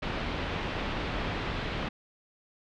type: low-pass noise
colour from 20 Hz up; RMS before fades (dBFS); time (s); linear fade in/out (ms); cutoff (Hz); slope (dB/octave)
pink; -33; 0.02-1.89; 10; 3600; 24
effects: none